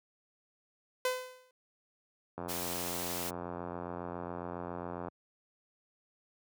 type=tone with exponential decay; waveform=sawtooth; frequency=508 Hz; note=B4; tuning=49 cents sharp; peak=-23 dBFS; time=1.05-1.51 s; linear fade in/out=2 ms; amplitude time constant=99 ms
type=click train; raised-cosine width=1 ms; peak=-25 dBFS; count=237; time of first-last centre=2.38-5.083 s; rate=87.3 Hz
type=high-pass noise; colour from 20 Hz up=white; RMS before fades=-39 dBFS; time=2.48-3.31 s; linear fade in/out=20 ms; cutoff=1400 Hz; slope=24 dB/octave
effects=high-pass 100 Hz 12 dB/octave